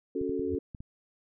sine chord, F# minor, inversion second, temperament equal, 277.2 / 370 / 440 Hz, C#4 / F#4 / A4, 0 / 0 / 0 cents, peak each -33 dBFS, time 0.15-0.59 s, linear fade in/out 5 ms
clicks, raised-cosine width 5 ms, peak -29 dBFS, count 5, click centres 0.214 / 0.295 / 0.395 / 0.748 / 0.805 s
sine tone with exponential growth, 86.6 Hz, F2, 14 cents flat, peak -30 dBFS, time 0.4-0.55 s, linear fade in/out 0 ms, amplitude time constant 31 ms
effects none

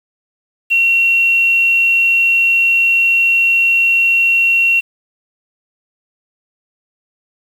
sine tone with quantisation, 2733 Hz, F7, 38 cents flat, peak -9 dBFS, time 0.7-4.81 s, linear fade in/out 20 ms, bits 6, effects none

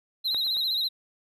triangle tone with vibrato, 3951 Hz, B7, in tune, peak -23 dBFS, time 0.24-0.89 s, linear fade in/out 20 ms, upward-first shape sine, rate 15 Hz, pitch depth 86 cents each way
clicks, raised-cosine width 0.5 ms, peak -24 / -33 / -32 dBFS, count 3, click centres 0.346 / 0.467 / 0.569 s
effects none

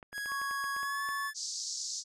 clicks, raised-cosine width 0.5 ms, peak -32 dBFS, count 11, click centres 0.028 / 0.129 / 0.18 / 0.259 / 0.319 / 0.416 / 0.511 / 0.641 / 0.765 / 0.831 / 1.089 s
45% pulse tone with pitch glide, 1661.2 to 1736.8 Hz, G#6 to A6, 0 to -23 cents, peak -35 dBFS, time 0.12-1.34 s, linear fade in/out 50 ms, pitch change +77 cents, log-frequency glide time 0.76-1.03 s
sine tone, 1108.7 Hz, C#6, in tune, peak -35 dBFS, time 0.27-1.31 s, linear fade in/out 50 ms
white band-pass noise, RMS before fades -38 dBFS, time 1.34-2.04 s, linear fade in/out 50 ms, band 4500 to 7000 Hz, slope 48 dB/octave
effects resampled to 32000 Hz

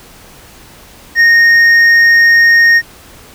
sine tone with hard clipping, 1853 Hz, A#6, 11 cents flat, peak -5 dBFS, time 1.15-2.82 s, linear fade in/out 50 ms, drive 4 dB, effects pink hiss -38 dBFS RMS until 3.34 s

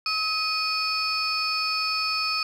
sine tone cluster, 1279 / 2482 / 4485 / 5140 Hz, D#6 / D#7 / C#8 / E8, +47 / -5 / +19 / -45 cents, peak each -28 dBFS, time 0.06-2.43 s, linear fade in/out 2 ms, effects tanh soft clip ceiling -17 dBFS

